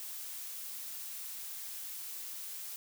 blue noise, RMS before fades -43 dBFS, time 0-2.76 s, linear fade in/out 0 ms, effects none

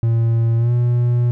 triangle tone with pitch glide, 115 to 120.86 Hz, A#2 to B2, -23 to -37 cents, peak -11 dBFS, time 0.03-1.31 s, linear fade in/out 0 ms, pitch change +86 cents, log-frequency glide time 0.57-0.72 s, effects none

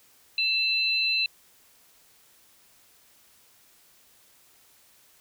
sine tone pair together, 2666 / 4047 Hz, E7 / B7, +19 / +42 cents, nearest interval perfect fifth, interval 723 cents, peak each -25 dBFS, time 0.38-1.26 s, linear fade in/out 2 ms, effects white hiss -59 dBFS RMS until 5.2 s

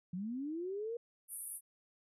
sine linear sweep, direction up, 170 to 478.9 Hz, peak -37 dBFS, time 0.13-0.97 s, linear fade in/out 5 ms
pink band-pass noise, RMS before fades -45 dBFS, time 1.28-1.61 s, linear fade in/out 50 ms, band 9300 to 12000 Hz, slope 96 dB/octave
effects none

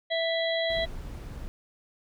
harmonic tone, 659.3 Hz, E5, in tune, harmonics 1 / 3 / 5 / 6, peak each -27 / -32 / -34 / -35 dBFS, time 0.1-0.86 s, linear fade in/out 20 ms
brown noise, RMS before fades -38 dBFS, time 0.7-1.48 s, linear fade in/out 0 ms
effects none

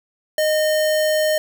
sine tone with sample-and-hold, 618 Hz, D#5, 12 cents flat, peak -15 dBFS, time 0.38-1.38 s, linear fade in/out 2 ms, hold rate 2450 Hz, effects none

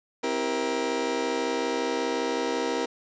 30% pulse chord, C dominant seventh, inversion none, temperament just, 261.6 / 327 / 392.4 / 470.9 Hz, C4 / E4 / G4 / Bb4, 0 / -14 / +2 / +18 cents, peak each -30 / -30 / -31 / -26 dBFS, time 0.23-2.86 s, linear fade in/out 10 ms, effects resampled to 16000 Hz + 8-bit

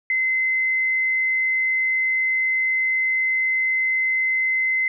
sine tone, 2056 Hz, C7, 31 cents flat, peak -18 dBFS, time 0.1-4.88 s, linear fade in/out 2 ms, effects none

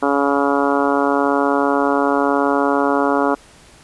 harmonic tone, 140.9 Hz, C#3, 29 cents sharp, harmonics 2 / 3 / 4 / 5 / 6 / 7 / 8 / 9 / 10, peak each -19 / -21 / -22 / -23 / -24 / -24 / -25 / -26 / -26 dBFS, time 0.02-3.35 s, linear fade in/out 10 ms, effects pink hiss -46 dBFS RMS until 3.83 s + resampled to 24000 Hz

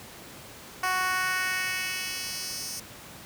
10% pulse tone with high-pass filter sweep, 370 Hz, F#4, in tune, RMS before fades -30 dBFS, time 0.83-2.8 s, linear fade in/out 5 ms, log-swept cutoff 870 to 6400 Hz, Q 1.5, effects pink hiss -45 dBFS RMS until 3.25 s + high-pass 80 Hz 12 dB/octave

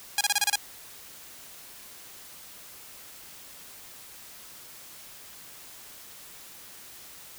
5% pulse tone bursts, 820 Hz, G#5, 22 cents flat, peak -9 dBFS, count 7, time 0.18-0.557 s, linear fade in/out 2 ms, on 29 ms, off 29 ms, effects white hiss -47 dBFS RMS until 7.38 s

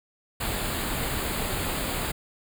pink band-stop noise, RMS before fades -29 dBFS, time 0.4-2.12 s, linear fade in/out 10 ms, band 4800 to 6900 Hz, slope 96 dB/octave, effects none

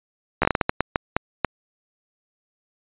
slowing click train, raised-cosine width 0.5 ms, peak -3 dBFS, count 12, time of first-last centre 0.42-1.447 s, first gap 13 ms, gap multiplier 1.36, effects resampled to 8000 Hz

